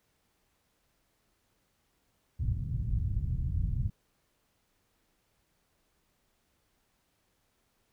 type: low-pass noise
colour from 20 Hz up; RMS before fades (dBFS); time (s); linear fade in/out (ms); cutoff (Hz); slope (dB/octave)
white; -31; 2.39-3.9; 5; 120; 24
effects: pink hiss -74 dBFS RMS until 7.92 s